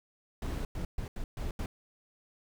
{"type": "noise bursts at uneven times", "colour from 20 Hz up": "brown", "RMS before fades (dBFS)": -35, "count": 6, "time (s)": [[0.42, 0.65], [0.75, 0.85], [0.98, 1.08], [1.16, 1.24], [1.37, 1.51], [1.59, 1.66]], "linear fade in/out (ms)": 2, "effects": []}